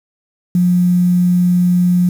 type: tone with quantisation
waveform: sine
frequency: 178.2 Hz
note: F3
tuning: 35 cents sharp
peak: -9 dBFS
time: 0.55-2.09 s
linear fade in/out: 2 ms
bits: 6
effects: none